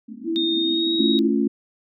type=band-pass noise; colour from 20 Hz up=white; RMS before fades=-34 dBFS; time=0.08-1.04 s; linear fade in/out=10 ms; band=220 to 280 Hz; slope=96 dB/octave
type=tone with vibrato; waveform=sine; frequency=329.6 Hz; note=E4; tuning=in tune; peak=-21 dBFS; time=0.24-1.32 s; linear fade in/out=50 ms; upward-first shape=sine; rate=9.2 Hz; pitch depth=9 cents each way
type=tone with pitch glide; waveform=sine; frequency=3674 to 3790 Hz; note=A#7 to A#7; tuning=-26 to +28 cents; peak=-22 dBFS; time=0.36-1.19 s; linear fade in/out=0 ms; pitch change=+54 cents; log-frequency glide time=0.58-0.92 s
type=chord; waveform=sine; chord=A augmented; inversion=none; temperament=equal with one note detuned; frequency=220 / 276.4 / 349.2 Hz; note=A3 / C#4 / E#4; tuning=0 / -5 / 0 cents; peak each=-21 / -21 / -24 dBFS; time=0.99-1.48 s; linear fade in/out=10 ms
effects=none